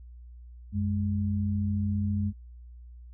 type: tone pair together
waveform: sine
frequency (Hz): 92.5 / 206.9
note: F#2 / G#3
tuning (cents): 0 / -6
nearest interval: octave + major second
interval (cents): 1394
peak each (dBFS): -27 / -29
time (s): 0.72-2.33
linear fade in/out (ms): 50
effects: added 60 Hz sine -44 dBFS peak until 3.13 s